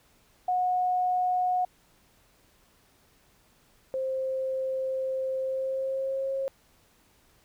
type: tone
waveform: sine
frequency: 729 Hz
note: F#5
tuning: 26 cents flat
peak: -23 dBFS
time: 0.48-1.65 s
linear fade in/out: 5 ms
type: tone with pitch glide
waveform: sine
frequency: 526 to 539.5 Hz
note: C5 to C#5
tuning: +9 to -47 cents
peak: -27 dBFS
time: 3.94-6.48 s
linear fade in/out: 0 ms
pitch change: +44 cents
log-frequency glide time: 5.42-6.32 s
effects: pink hiss -63 dBFS RMS until 7.44 s